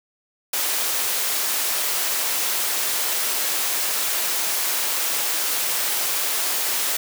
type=high-pass noise; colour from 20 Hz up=white; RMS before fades=-23 dBFS; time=0.53-6.97 s; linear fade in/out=5 ms; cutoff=390 Hz; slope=12 dB/octave; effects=none